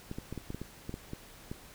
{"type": "clicks", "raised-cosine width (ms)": 3, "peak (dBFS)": -25, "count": 11, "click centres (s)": [0.114, 0.185, 0.326, 0.377, 0.504, 0.546, 0.616, 0.894, 0.941, 1.134, 1.515], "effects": ["pink hiss -53 dBFS RMS until 1.74 s"]}